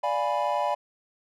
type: chord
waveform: triangle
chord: D diminished seventh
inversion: none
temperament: equal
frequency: 587.3 / 698.5 / 830.6 / 987.8 Hz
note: D5 / F5 / Ab5 / Cb6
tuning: 0 / 0 / 0 / 0 cents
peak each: -27 / -29 / -27 / -27 dBFS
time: 0.03-0.75 s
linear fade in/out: 10 ms
effects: none